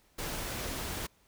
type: noise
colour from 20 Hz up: pink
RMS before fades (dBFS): -37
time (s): 0.18-1.07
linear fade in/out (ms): 10
effects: pink hiss -67 dBFS RMS until 1.27 s